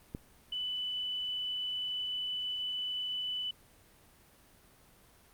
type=click; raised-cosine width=3 ms; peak=-25 dBFS; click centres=0.149 s
type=tone; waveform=sine; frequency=2989 Hz; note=F#7; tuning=17 cents sharp; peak=-33 dBFS; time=0.52-3.51 s; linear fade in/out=5 ms
effects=pink hiss -61 dBFS RMS until 5.33 s + Opus 32 kbps